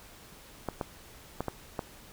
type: clicks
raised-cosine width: 1 ms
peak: -17 dBFS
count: 5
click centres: 0.687 / 0.812 / 1.406 / 1.483 / 1.792 s
effects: pink hiss -52 dBFS RMS until 2.12 s